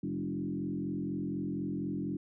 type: tone with frequency modulation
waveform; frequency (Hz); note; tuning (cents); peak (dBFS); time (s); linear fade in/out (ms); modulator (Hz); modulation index
sine; 240; B3; -49; -32; 0.03-2.17; 5; 44.1; 2.1
effects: none